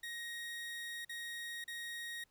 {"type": "tone with dropouts", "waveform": "30% pulse", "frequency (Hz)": 1878, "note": "A#6", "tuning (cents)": 12, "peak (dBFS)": -39, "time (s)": [0.03, 2.24], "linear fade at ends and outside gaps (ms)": 5, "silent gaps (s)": [[1.049, 1.093], [1.642, 1.678]], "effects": ["pink hiss -75 dBFS RMS until 2.3 s"]}